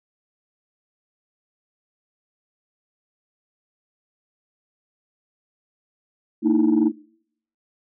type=tone cluster; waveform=sine; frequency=227.9 / 303.4 / 325.7 Hz; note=A#3 / D#4 / E4; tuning=-39 / -44 / -21 cents; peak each=-18 dBFS; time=6.42-6.92 s; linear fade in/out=50 ms; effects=noise-tail reverb RT60 0.7 s tail -24 dB re dry + tanh soft clip ceiling -10 dBFS